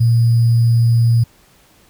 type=tone with sample-and-hold; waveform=sine; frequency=116.54 Hz; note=A#2; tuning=in tune; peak=-9 dBFS; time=0-1.24 s; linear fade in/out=10 ms; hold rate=4900 Hz; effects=pink hiss -51 dBFS RMS until 1.89 s